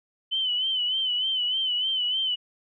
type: tone with vibrato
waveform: sine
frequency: 3034 Hz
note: F#7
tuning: 43 cents sharp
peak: -23 dBFS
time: 0.31-2.36 s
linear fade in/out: 20 ms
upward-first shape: sine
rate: 3.3 Hz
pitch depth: 64 cents each way
effects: none